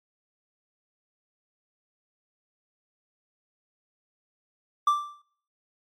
triangle tone with exponential decay, 1174.7 Hz, D6, in tune, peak -14 dBFS, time 4.87-5.22 s, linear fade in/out 5 ms, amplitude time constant 75 ms, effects noise-tail reverb RT60 0.7 s tail -26 dB re dry + MP3 64 kbps

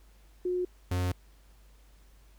sine / 45% pulse tone pair in turn, 361.1 / 90.28 Hz, F#4 / F#2, -42 / -42 cents, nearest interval 2 octaves, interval 2400 cents, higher first, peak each -27 dBFS, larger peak neither, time 0.45-0.65 / 0.91-1.12 s, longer second, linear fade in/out 5 ms, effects added 50 Hz sine -55 dBFS peak until 2.38 s + pink hiss -65 dBFS RMS until 2.38 s

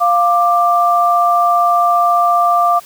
sine tone pair together, 698.6 / 1181 Hz, F5 / D6, 0 / +9 cents, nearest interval major sixth, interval 909 cents, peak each -12 dBFS, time 0-2.8 s, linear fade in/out 20 ms, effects white hiss -40 dBFS RMS until 2.85 s

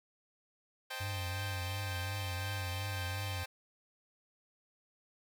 10% pulse chord, A half-diminished seventh, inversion first, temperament equal, 523.3 / 622.3 / 784 / 880 Hz, C5 / Eb5 / G5 / A5, 0 / 0 / 0 / 0 cents, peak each -37 / -41 / -35 / -39 dBFS, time 0.9-3.46 s, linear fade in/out 10 ms
triangle tone with vibrato, 95 Hz, F#2, 46 cents sharp, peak -35 dBFS, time 1-3.44 s, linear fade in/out 10 ms, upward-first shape triangle, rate 2.8 Hz, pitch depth 96 cents each way
effects none

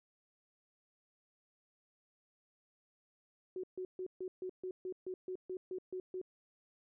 sine tone bursts, 370 Hz, F#4, in tune, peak -38 dBFS, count 13, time 3.56-6.215 s, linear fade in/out 2 ms, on 75 ms, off 140 ms, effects none

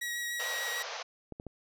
sawtooth tone with vibrato, 1909 Hz, A#6, 41 cents sharp, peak -30 dBFS, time 0.01-0.83 s, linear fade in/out 10 ms, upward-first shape triangle, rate 6.8 Hz, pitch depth 13 cents each way
pink band-pass noise, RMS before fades -40 dBFS, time 0.39-1.03 s, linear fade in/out 10 ms, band 460 to 6400 Hz, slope 96 dB/octave
clicks, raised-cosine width 2 ms, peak -28 dBFS, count 3, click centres 1.323 / 1.399 / 1.467 s
effects none

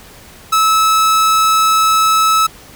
45% pulse tone, 1300 Hz, E6, 24 cents flat, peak -9 dBFS, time 0.52-2.47 s, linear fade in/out 10 ms, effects pink hiss -39 dBFS RMS until 2.75 s

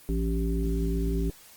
harmonic tone with a mistuned harmonic, 55.5 Hz, A1, 16 cents sharp, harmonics 1 / 3 / 5 / 7, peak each -26 / -31 / -33 / -34 dBFS, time 0.09-1.3 s, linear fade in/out 0 ms, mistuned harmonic 3, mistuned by +54 cents, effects white hiss -52 dBFS RMS until 1.56 s + Opus 24 kbps

